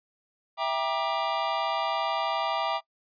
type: chord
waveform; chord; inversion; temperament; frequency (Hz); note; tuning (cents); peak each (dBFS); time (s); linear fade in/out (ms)
square; E half-diminished seventh; none; just; 659.3 / 791.1 / 949.3 / 1186.7; E5 / G5 / Bb5 / D6; 0 / +16 / +31 / +18; -32; 0.57-2.81; 50
effects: noise-tail reverb RT60 0.1 s tail -23 dB re dry + resampled to 11025 Hz